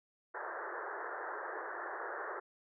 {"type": "band-pass noise", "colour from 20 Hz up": "white", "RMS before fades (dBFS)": -42, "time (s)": [0.34, 2.4], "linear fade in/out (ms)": 10, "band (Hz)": [340, 1800], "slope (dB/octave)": 96, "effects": []}